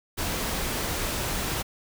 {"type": "noise", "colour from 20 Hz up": "pink", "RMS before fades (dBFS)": -29, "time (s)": [0.17, 1.63], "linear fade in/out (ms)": 20, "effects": []}